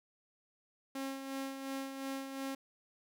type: tone with tremolo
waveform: sawtooth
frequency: 270 Hz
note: C#4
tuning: 45 cents flat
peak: -33 dBFS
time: 0.95-2.55 s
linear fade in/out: 5 ms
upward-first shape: sine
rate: 2.8 Hz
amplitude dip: 50%
effects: none